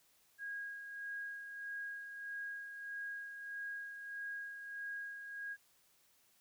sine tone with tremolo, 1638 Hz, G#6, 24 cents flat, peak -40 dBFS, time 0.38-5.57 s, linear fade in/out 50 ms, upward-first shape sine, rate 1.6 Hz, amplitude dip 50%, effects white hiss -71 dBFS RMS until 6.4 s

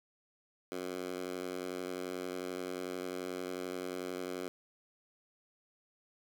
10% pulse tone with high-pass filter, 91.3 Hz, F#2, 23 cents flat, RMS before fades -40 dBFS, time 0.72-4.48 s, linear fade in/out 0 ms, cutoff 320 Hz, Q 1.5, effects none

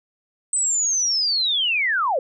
sine linear sweep, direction down, 8200 to 476.6 Hz, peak -18 dBFS, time 0.53-2.19 s, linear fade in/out 2 ms, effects none

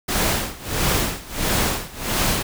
pink noise with tremolo, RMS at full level -19 dBFS, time 0.08-2.43 s, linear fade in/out 10 ms, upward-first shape sine, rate 1.5 Hz, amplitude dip 90%, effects none

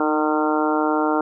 harmonic tone with a mistuned harmonic, 152.7 Hz, D#3, 32 cents flat, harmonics 2 / 3 / 4 / 5 / 6 / 7 / 8 / 9, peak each -21 / -25 / -27 / -26 / -26 / -30 / -31 / -27 dBFS, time 0-1.21 s, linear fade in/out 2 ms, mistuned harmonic 2, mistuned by +20 cents, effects none

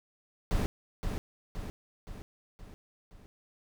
brown noise with echo, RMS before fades -28 dBFS, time 0.51-0.66 s, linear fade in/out 0 ms, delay 520 ms, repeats 5, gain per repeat -5 dB, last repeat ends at 3.26 s, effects none

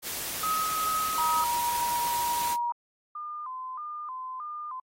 white noise, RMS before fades -34 dBFS, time 0.02-2.57 s, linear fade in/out 50 ms
sine tone with tremolo, 1269 Hz, D#6, 34 cents sharp, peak -25 dBFS, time 0.43-1.44 s, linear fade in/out 2 ms, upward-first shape sine, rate 2.5 Hz, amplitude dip 30%
sine tone, 953 Hz, A#5, 38 cents sharp, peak -26 dBFS, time 1.18-2.72 s, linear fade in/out 2 ms
sine tone with vibrato, 1114 Hz, C#6, 8 cents sharp, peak -34 dBFS, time 3.15-4.8 s, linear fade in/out 5 ms, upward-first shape square, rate 1.6 Hz, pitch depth 140 cents each way
effects AAC 48 kbps

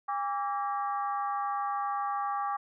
harmonic tone with a mistuned harmonic, 270 Hz, C#4, 45 cents flat, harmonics 3 / 4 / 5 / 6 / 7, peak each -32 / -32 / -45 / -47 / -49 dBFS, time 0.08-2.57 s, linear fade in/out 10 ms, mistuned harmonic 4, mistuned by +120 cents, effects none

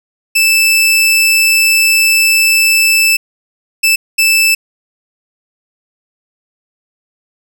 sawtooth tone bursts at uneven times, 2637 Hz, E7, in tune, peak -4 dBFS, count 3, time 0.35-3.17 / 3.83-3.96 / 4.18-4.55 s, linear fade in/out 10 ms, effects none

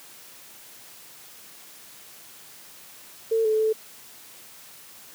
sine tone with pitch steps, 449.2 / 434.3 / 437.7 Hz, A4 / A4 / A4, +36 / -23 / -9 cents, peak -19 dBFS, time 3.31-3.73 s, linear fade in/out 10 ms, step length 140 ms, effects white hiss -47 dBFS RMS until 5.14 s + high-pass 100 Hz 12 dB/octave

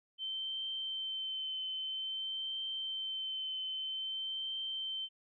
sine tone with vibrato, 3093 Hz, G7, 24 cents flat, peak -36 dBFS, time 0.18-5.09 s, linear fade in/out 50 ms, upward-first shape triangle, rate 0.51 Hz, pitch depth 18 cents each way, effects none

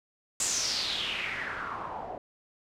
white noise with low-pass filter sweep, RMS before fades -33 dBFS, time 0.4-2.18 s, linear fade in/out 2 ms, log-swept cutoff 7800 to 640 Hz, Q 4.8, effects none

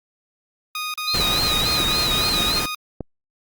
15% pulse tone bursts, 1239 Hz, D#6, 8 cents flat, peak -19 dBFS, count 9, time 0.75-2.748 s, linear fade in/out 2 ms, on 190 ms, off 36 ms
sine tone with vibrato, 3962 Hz, B7, 5 cents sharp, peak -20 dBFS, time 1.07-2.6 s, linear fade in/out 10 ms, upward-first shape sine, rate 3.5 Hz, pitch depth 99 cents each way
pink noise, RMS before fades -25 dBFS, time 1.14-2.66 s, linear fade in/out 5 ms
click train, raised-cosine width 2 ms, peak -14 dBFS, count 4, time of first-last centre 1.2-3.007 s, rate 1.66 Hz
effects Opus 32 kbps

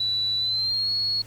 sine tone with pitch glide, 3954 to 4337 Hz, B7 to C#8, +1 to -39 cents, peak -22 dBFS, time 0-1.22 s, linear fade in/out 5 ms, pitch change +160 cents, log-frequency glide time 0.38-0.9 s, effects added 110 Hz sine -44 dBFS peak until 1.26 s + pink hiss -50 dBFS RMS until 1.26 s

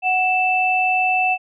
sine tone pair together, 742.8 / 2647 Hz, F#5 / E7, +7 / +7 cents, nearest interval octave + minor seventh, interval 2200 cents, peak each -18 dBFS, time 0.02-1.38 s, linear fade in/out 50 ms, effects none

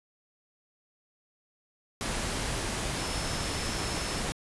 sine tone in noise, 5274 Hz, E8, in tune, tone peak -41 dBFS, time 2.99-4.2 s, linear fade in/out 0 ms, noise pink, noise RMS -32 dBFS, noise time 2.01-4.32 s, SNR -12 dB, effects resampled to 24000 Hz

